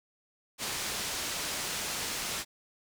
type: low-pass noise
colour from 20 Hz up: white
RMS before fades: -35 dBFS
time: 0.58-2.45 s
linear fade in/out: 50 ms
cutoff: 7800 Hz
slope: 12 dB/octave
effects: none